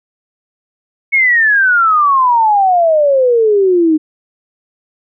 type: exponential sweep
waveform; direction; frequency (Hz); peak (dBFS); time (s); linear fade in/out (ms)
sine; down; 2217 to 304.1; -7; 1.12-3.98; 20
effects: none